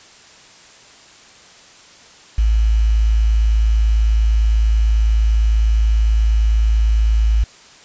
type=tone with quantisation; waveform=sine; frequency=54.5 Hz; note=A1; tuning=16 cents flat; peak=-11 dBFS; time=2.38-7.44 s; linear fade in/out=5 ms; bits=6; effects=white hiss -44 dBFS RMS until 7.84 s + resampled to 16000 Hz